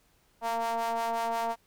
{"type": "ring-modulated tone", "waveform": "square", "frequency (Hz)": 115.4, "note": "A#2", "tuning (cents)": -17, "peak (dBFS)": -26, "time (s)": [0.41, 1.56], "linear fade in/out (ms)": 50, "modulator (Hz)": 805, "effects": ["pink hiss -67 dBFS RMS until 1.66 s"]}